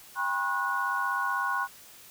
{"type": "tone cluster", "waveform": "sine", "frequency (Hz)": [799, 984, 1080, 1463], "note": ["G5", "B5", "C#6", "F#6"], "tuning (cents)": [33, -7, -45, -20], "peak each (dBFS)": [-36, -34, -30, -30], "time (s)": [0.15, 1.68], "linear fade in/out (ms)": 50, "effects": ["white hiss -51 dBFS RMS until 2.1 s"]}